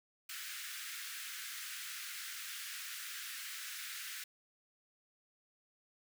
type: high-pass noise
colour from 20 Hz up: pink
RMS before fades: -45 dBFS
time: 0.29-4.24 s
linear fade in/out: 5 ms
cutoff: 1400 Hz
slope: 48 dB/octave
effects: none

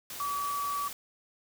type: tone in noise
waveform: sine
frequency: 1144 Hz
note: D6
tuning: 46 cents flat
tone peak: -30 dBFS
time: 0.2-0.88 s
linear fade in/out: 2 ms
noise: white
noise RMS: -41 dBFS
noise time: 0.1-0.93 s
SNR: +8 dB
effects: none

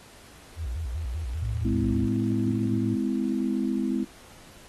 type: tone with vibrato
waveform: sine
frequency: 69.6 Hz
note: C#2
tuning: 8 cents sharp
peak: -28 dBFS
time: 0.56-2.09 s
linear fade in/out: 50 ms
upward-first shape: square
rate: 5.1 Hz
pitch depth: 260 cents each way
type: click train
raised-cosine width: 0.3 ms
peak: -36 dBFS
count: 44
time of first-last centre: 0.98-2.673 s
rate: 25.4 Hz
type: tone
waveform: sine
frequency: 110.5 Hz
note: A2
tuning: 8 cents sharp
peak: -28 dBFS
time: 1.41-2.96 s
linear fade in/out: 20 ms
type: chord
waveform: sine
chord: Ab augmented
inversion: none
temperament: equal with one note detuned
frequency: 207.7 / 255.9 / 329.6 Hz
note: Ab3 / C4 / E4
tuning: 0 / -38 / 0 cents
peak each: -28 / -27 / -30 dBFS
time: 1.64-4.05 s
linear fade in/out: 20 ms
effects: pink hiss -51 dBFS RMS until 4.68 s + AAC 32 kbps

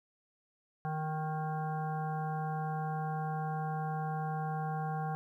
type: harmonic tone with a mistuned harmonic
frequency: 155.8 Hz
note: D#3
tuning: 3 cents sharp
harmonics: 1 / 3 / 5 / 7 / 9 / 10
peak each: -35 / -46 / -37 / -46 / -49 / -52 dBFS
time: 0.85-5.15 s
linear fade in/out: 0 ms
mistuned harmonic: 10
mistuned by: +49 cents
effects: 12-bit

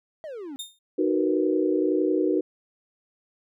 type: exponential sweep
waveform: triangle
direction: down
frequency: 659.3 to 260 Hz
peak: -32 dBFS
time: 0.24-0.56 s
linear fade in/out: 0 ms
type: tone with exponential decay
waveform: sawtooth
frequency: 3648 Hz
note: A#7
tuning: 38 cents flat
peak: -26 dBFS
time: 0.59-0.79 s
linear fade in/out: 5 ms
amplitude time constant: 42 ms
type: chord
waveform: sine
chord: B major seventh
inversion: first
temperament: just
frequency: 308.7 / 370.4 / 463 / 493.9 Hz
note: D#4 / F#4 / A#4 / B4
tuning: -14 / +2 / -12 / 0 cents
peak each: -24 / -24 / -29 / -29 dBFS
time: 0.98-2.41 s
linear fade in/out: 10 ms
effects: none

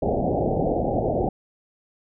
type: low-pass noise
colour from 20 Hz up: white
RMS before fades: -23 dBFS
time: 0.02-1.29 s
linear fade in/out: 5 ms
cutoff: 780 Hz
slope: 96 dB/octave
effects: none

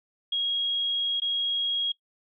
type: tone with dropouts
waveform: sine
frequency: 3288 Hz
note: G#7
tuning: 18 cents flat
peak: -24 dBFS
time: 0.32-1.92 s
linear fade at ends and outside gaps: 5 ms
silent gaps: 1.201-1.218 s
effects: noise-tail reverb RT60 0.1 s tail -21 dB re dry

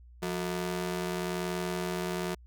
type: ring-modulated tone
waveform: sawtooth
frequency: 270.8 Hz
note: C#4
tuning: 40 cents flat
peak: -24 dBFS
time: 0.22-2.35 s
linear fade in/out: 10 ms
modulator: 94.9 Hz
effects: added 60 Hz sine -50 dBFS peak until 2.46 s

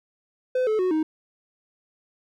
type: tone with pitch steps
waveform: triangle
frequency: 509 / 433 / 368.3 / 313.3 Hz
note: C5 / A4 / F#4 / D#4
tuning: -48 / -28 / -8 / +12 cents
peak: -18 dBFS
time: 0.55-1.03 s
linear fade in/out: 5 ms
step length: 120 ms
effects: none

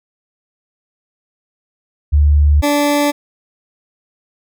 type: tone pair in turn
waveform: sine / 20% pulse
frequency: 73.42 / 290.6 Hz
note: D2 / D4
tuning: 0 / -18 cents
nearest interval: 2 octaves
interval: 2382 cents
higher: second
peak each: -7 dBFS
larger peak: neither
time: 2.12-2.62 / 2.62-3.12 s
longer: neither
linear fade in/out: 20 ms
effects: none

